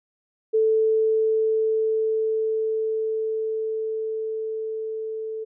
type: tone with level ramp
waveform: sine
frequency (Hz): 440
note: A4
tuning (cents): 0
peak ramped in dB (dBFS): -16 to -28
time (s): 0.53-5.45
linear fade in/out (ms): 20
effects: none